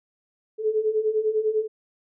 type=beating tone pair; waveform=sine; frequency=426.3 / 436.3 Hz; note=G#4 / A4; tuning=+45 / -15 cents; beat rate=10 Hz; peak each=-26 / -22 dBFS; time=0.58-1.68 s; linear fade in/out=50 ms; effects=none